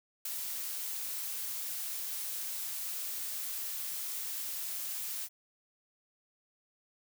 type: noise with ADSR envelope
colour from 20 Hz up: blue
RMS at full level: -33 dBFS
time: 0.25-5.29 s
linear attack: 8 ms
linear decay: 3 ms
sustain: -5 dB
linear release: 52 ms
effects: none